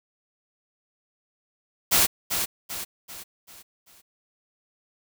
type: noise with echo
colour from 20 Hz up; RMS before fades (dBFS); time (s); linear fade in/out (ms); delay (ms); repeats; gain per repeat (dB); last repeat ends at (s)
white; -19; 1.91-2.07; 20; 390; 5; -7; 4.02
effects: none